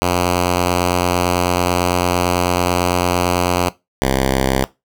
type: tone pair in turn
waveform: 5% pulse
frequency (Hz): 89 / 66.18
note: F2 / C2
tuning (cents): +33 / +20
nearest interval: perfect fourth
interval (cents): 513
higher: first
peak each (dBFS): -3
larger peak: neither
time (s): 0.02-3.69 / 4.02-4.64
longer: first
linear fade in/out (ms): 0
effects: noise-tail reverb RT60 0.2 s tail -18 dB re dry